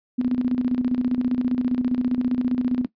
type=tone with tremolo; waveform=sine; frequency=249.5 Hz; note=B3; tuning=18 cents sharp; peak=-17 dBFS; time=0.18-2.86 s; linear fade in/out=10 ms; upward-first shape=square; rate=15 Hz; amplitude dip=65%; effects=noise-tail reverb RT60 0.1 s tail -18 dB re dry + resampled to 11025 Hz